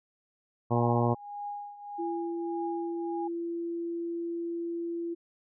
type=harmonic tone; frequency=119.3 Hz; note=A#2; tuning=41 cents sharp; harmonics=1 / 2 / 3 / 4 / 5 / 6 / 7 / 8 / 9; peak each=-27 / -30 / -32 / -33 / -34 / -35 / -35 / -36 / -37 dBFS; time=0.7-1.15 s; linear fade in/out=20 ms
type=tone with tremolo; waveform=sine; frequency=820 Hz; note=G#5; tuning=22 cents flat; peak=-33 dBFS; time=0.74-3.28 s; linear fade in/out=10 ms; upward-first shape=triangle; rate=1.7 Hz; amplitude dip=80%
type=tone; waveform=sine; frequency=339.2 Hz; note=E4; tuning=50 cents sharp; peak=-31 dBFS; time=1.98-5.15 s; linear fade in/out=20 ms
effects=none